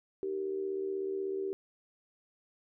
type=tone with amplitude modulation; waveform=sine; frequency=387.4 Hz; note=G4; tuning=20 cents flat; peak=-29 dBFS; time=0.23-1.53 s; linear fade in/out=0 ms; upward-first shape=sine; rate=76.3 Hz; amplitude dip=65%; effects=none